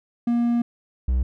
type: tone pair in turn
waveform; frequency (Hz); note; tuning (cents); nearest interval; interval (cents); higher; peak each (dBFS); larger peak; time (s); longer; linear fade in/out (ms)
triangle; 237.1 / 63; A#3 / B1; +30 / +35; octave + major seventh; 2295; first; -16; neither; 0.27-0.62 / 1.08-1.23; first; 5
effects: none